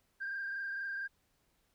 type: tone with frequency modulation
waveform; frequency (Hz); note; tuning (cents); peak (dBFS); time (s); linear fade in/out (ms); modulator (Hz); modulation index
sine; 1592; G6; +26; -35; 0.2-1.08; 20; 24.3; 1.5
effects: tanh soft clip ceiling -32 dBFS + pink hiss -75 dBFS RMS until 1.74 s